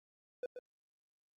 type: tone with echo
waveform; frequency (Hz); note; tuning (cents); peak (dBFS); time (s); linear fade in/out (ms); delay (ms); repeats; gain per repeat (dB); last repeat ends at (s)
triangle; 497.5; B4; +13; -34; 0.43-0.46; 2; 130; 1; -7; 0.59
effects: Opus 48 kbps